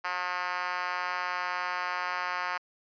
5% pulse tone with high-pass filter, 179.8 Hz, F#3, 49 cents flat, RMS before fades -32 dBFS, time 0.04-2.58 s, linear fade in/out 10 ms, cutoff 950 Hz, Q 1.5, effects resampled to 11025 Hz

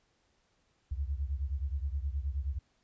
sine beating tone pair, 66.6 / 76.1 Hz, C2 / D#2, +31 / -38 cents, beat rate 9.5 Hz, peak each -33 / -36 dBFS, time 0.91-2.59 s, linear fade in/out 10 ms, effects pink hiss -73 dBFS RMS until 2.83 s + resampled to 16000 Hz

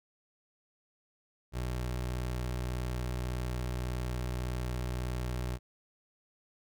25% pulse tone, 61.74 Hz, B1, in tune, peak -29 dBFS, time 1.52-5.59 s, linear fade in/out 50 ms, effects none

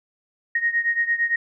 sine beating tone pair, 1864.7 / 1873.5 Hz, A#6 / A#6, 0 / +8 cents, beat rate 8.8 Hz, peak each -21 / -24 dBFS, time 0.55-1.36 s, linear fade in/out 5 ms, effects none

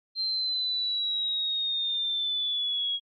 sine linear sweep, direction down, 4158 to 3300 Hz, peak -26 dBFS, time 0.15-3 s, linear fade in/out 50 ms, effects AAC 64 kbps

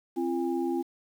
sine tone cluster, 263.1 / 341.5 / 812 Hz, C4 / F4 / G#5, +10 / -39 / -39 cents, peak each -31 / -28 / -37 dBFS, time 0.16-0.83 s, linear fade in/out 20 ms, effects 9-bit

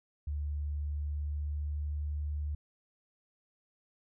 sine tone with pitch glide, 73.42 to 74.1 Hz, D2 to D2, 0 to +16 cents, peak -32 dBFS, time 0.27-2.55 s, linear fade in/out 5 ms, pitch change +16 cents, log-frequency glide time 0.81-2.03 s, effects none

